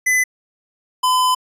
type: tone pair in turn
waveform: square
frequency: 2011 / 1013.1 Hz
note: B6 / B5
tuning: +31 / +44 cents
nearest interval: octave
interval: 1187 cents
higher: first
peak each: -14 dBFS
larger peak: neither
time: 0.06-0.24 / 1.03-1.35 s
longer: second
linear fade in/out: 10 ms
effects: resampled to 32000 Hz